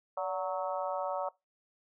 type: harmonic tone with a mistuned harmonic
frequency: 185 Hz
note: F#3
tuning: in tune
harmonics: 3 / 4 / 5 / 6 / 7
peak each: -35 / -37 / -39 / -41 / -42 dBFS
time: 0.17-1.29 s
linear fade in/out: 5 ms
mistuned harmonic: 3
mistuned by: +53 cents
effects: noise-tail reverb RT60 0.2 s tail -21 dB re dry